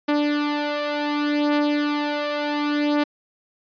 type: beating tone pair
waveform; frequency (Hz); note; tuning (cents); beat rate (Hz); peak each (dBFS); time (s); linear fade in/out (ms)
sawtooth; 293.7 / 294.38; D4 / D4; 0 / +4; 0.68; -21 / -18; 0.08-3.04; 10
effects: resampled to 11025 Hz